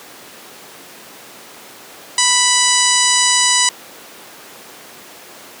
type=harmonic tone; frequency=987.8 Hz; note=B5; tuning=in tune; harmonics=1 / 2 / 3 / 4 / 5 / 6 / 7 / 8 / 9; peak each=-20 / -20 / -20 / -20 / -20 / -20 / -20 / -20 / -20 dBFS; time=2.18-3.69 s; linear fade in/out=2 ms; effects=pink hiss -37 dBFS RMS until 5.6 s + high-pass 300 Hz 12 dB/octave